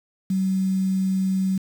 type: tone with quantisation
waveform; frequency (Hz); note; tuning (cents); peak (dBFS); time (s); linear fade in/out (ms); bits
sine; 190; F#3; +46; -19; 0.3-1.58; 5; 7
effects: none